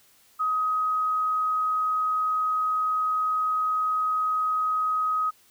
sine tone, 1261 Hz, D#6, 23 cents sharp, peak -22 dBFS, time 0.39-5.31 s, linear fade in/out 20 ms, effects white hiss -59 dBFS RMS until 5.5 s

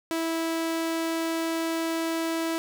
sawtooth tone, 327.8 Hz, E4, 10 cents flat, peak -22 dBFS, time 0.11-2.58 s, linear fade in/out 0 ms, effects 9-bit

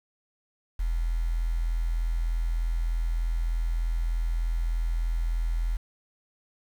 triangle tone, 41.65 Hz, E1, 19 cents sharp, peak -20 dBFS, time 0.79-5.77 s, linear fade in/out 10 ms, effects tanh soft clip ceiling -22 dBFS + 8-bit

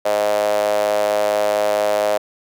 sawtooth tone with high-pass filter, 104.4 Hz, G#2, 10 cents sharp, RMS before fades -18 dBFS, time 0.05-2.18 s, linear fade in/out 10 ms, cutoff 590 Hz, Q 8, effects none

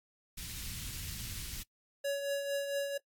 pink band-stop noise, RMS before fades -42 dBFS, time 0.37-1.63 s, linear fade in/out 10 ms, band 140 to 2800 Hz, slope 12 dB/octave
square tone with tremolo, 562 Hz, C#5, 24 cents sharp, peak -31 dBFS, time 2.04-2.98 s, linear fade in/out 10 ms, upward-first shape triangle, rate 4.4 Hz, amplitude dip 55%
effects noise-tail reverb RT60 0.1 s tail -22 dB re dry + AAC 64 kbps

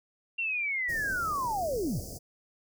sine linear sweep, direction down, 2764 to 82.41 Hz, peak -28 dBFS, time 0.38-2 s, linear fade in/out 10 ms
pink band-stop noise, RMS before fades -41 dBFS, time 0.88-2.19 s, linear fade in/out 20 ms, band 720 to 4700 Hz, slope 96 dB/octave
effects none

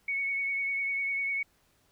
sine tone with vibrato, 2218 Hz, C#7, in tune, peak -28 dBFS, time 0.08-1.43 s, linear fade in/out 5 ms, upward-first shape triangle, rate 10 Hz, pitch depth 25 cents each way, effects pink hiss -68 dBFS RMS until 1.91 s

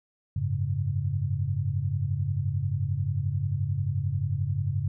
sine chord, F# suspended second, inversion none, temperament equal, 92.5 / 103.83 / 138.59 Hz, F#2 / G#2 / C#3, 0 / 0 / 0 cents, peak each -30 / -29 / -29 dBFS, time 0.36-4.88 s, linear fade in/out 5 ms, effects none

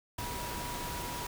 sine tone in noise, 968 Hz, B5, 35 cents flat, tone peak -41 dBFS, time 0.18-1.27 s, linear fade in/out 5 ms, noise pink, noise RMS -39 dBFS, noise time 0.18-1.27 s, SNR -5 dB, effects none

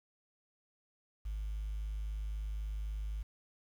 sine tone, 51.91 Hz, G#1, in tune, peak -34 dBFS, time 1.25-3.23 s, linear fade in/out 10 ms, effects tanh soft clip ceiling -33 dBFS + 10-bit

